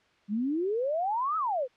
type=exponential two-way sweep; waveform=sine; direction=up then down; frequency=195.8 to 1322 to 474.8 Hz; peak=-26 dBFS; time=0.28-1.68 s; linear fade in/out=50 ms; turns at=1.37 s; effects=white hiss -64 dBFS RMS until 1.76 s + low-pass 3000 Hz 12 dB/octave